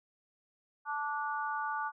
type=harmonic tone; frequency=292.1 Hz; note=D4; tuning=9 cents flat; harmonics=3 / 4 / 5; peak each=-36 / -37 / -38 dBFS; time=0.85-1.92 s; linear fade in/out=50 ms; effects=none